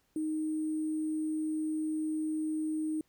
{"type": "tone with sample-and-hold", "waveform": "sine", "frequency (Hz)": 311.1, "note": "D#4", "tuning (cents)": 0, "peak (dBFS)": -30, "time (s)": [0.16, 3.01], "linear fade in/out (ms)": 2, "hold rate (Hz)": 8820, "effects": ["pink hiss -73 dBFS RMS until 3.08 s"]}